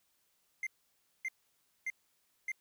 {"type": "tone bursts", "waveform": "triangle", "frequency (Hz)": 2093, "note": "C7", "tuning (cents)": 0, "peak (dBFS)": -32, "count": 4, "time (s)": [0.63, 2.518], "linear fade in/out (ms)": 2, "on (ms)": 37, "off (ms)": 580, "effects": ["white hiss -75 dBFS RMS until 2.6 s"]}